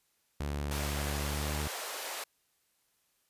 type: tone with pitch glide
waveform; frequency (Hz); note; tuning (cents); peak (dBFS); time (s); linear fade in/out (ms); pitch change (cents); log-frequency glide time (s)
sawtooth; 72.3 to 74.68; D2 to D2; -27 to +30; -29; 0.4-1.68; 5; +57; 1.24-1.5
type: high-pass noise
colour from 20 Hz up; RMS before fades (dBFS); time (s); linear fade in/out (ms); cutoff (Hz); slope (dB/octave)
pink; -39; 0.71-2.24; 5; 490; 24
effects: white hiss -74 dBFS RMS until 3.29 s + resampled to 32000 Hz